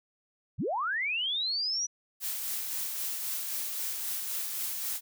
sine linear sweep, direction up, 68.9 to 5920 Hz, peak -28 dBFS, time 0.58-1.87 s, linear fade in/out 20 ms
blue noise with tremolo, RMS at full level -33 dBFS, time 2.2-5.01 s, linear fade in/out 50 ms, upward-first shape sine, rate 3.8 Hz, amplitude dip 30%
effects none

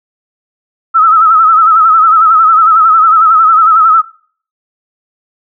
sine tone with vibrato, 1299 Hz, E6, 26 cents flat, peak -3 dBFS, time 0.94-4.02 s, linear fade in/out 20 ms, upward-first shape sine, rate 11 Hz, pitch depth 67 cents each way, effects noise-tail reverb RT60 0.5 s tail -21 dB re dry

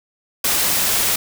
white noise, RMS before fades -18 dBFS, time 0.44-1.16 s, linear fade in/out 5 ms, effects none

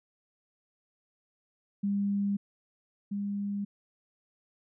sine tone pair in turn, 200.8 / 201.9 Hz, G3 / G#3, +42 / -49 cents, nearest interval unison, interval 9 cents, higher second, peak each -26 / -30 dBFS, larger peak first, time 1.83-2.37 / 3.11-3.65 s, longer neither, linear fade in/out 10 ms, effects none

